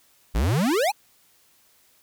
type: exponential sweep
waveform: square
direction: up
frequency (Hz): 47 to 898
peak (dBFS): -20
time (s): 0.34-0.92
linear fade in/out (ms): 20
effects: white hiss -60 dBFS RMS until 2.02 s